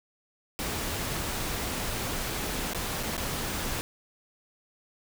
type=noise with dropouts; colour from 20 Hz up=pink; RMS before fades=-32 dBFS; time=0.59-3.81 s; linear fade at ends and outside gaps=0 ms; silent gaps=2.734-2.747 / 3.029-3.033 / 3.168-3.178 s; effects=none